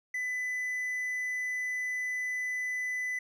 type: tone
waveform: triangle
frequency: 2000 Hz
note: B6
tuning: 21 cents sharp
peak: -29 dBFS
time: 0.14-3.19 s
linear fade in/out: 5 ms
effects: none